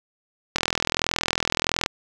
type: click train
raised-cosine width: 0.2 ms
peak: -3 dBFS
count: 55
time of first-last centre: 0.56-1.861 s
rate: 41.5 Hz
effects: 7-bit